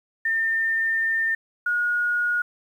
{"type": "tone pair in turn", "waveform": "sine", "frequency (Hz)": [1806, 1443], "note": ["A6", "F#6"], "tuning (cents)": [45, -44], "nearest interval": "major third", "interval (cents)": 389, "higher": "first", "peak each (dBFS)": -20, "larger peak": "neither", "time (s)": [[0.25, 1.35], [1.66, 2.42]], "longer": "first", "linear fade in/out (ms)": 5, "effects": ["9-bit"]}